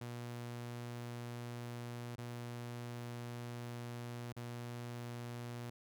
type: tone with dropouts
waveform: sawtooth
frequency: 119.9 Hz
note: A#2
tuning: 49 cents sharp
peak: -39 dBFS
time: 0.01-5.7 s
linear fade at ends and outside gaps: 5 ms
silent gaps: 2.158-2.181 / 4.326-4.365 s
effects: none